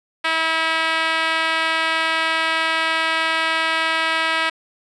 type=tone with band-pass filter; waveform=5% pulse; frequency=323.2 Hz; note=E4; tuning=34 cents flat; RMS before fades=-20 dBFS; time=0.24-4.5 s; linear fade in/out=10 ms; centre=1600 Hz; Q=0.77; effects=resampled to 22050 Hz + 7-bit